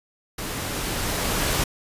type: noise with level ramp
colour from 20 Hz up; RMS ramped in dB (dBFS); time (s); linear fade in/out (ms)
pink; -31 to -22; 0.38-1.64; 5
effects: resampled to 32000 Hz